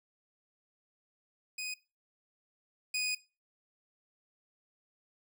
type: tone pair in turn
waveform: 20% pulse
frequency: 2497 / 2486 Hz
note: D#7 / D#7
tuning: +6 / -2 cents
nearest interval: unison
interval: 8 cents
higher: first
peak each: -32 / -26 dBFS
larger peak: second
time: 1.58-1.74 / 2.94-3.15 s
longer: second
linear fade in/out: 5 ms
effects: noise-tail reverb RT60 0.3 s tail -20 dB re dry